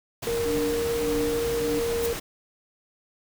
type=noise; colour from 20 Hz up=pink; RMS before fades=-33 dBFS; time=0.22-2.2 s; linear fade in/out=10 ms
type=tone; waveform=sine; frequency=466.2 Hz; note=A#4; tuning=in tune; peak=-24 dBFS; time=0.27-2.13 s; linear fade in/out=0 ms
type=tone with tremolo; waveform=sine; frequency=293.7 Hz; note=D4; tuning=in tune; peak=-27 dBFS; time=0.45-1.8 s; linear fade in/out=10 ms; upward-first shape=sine; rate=1.7 Hz; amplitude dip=90%
type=noise with exponential growth; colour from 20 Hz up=blue; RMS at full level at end=-28 dBFS; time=1.94-2.06 s; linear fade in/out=1 ms; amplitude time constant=25 ms
effects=none